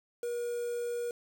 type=tone with quantisation; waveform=triangle; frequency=478.8 Hz; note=A#4; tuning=46 cents sharp; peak=-30 dBFS; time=0.23-1.11 s; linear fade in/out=2 ms; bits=8; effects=none